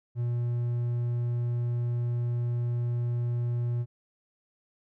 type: tone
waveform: triangle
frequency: 120 Hz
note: B2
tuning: 49 cents flat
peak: -24 dBFS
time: 0.15-3.86 s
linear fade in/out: 50 ms
effects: none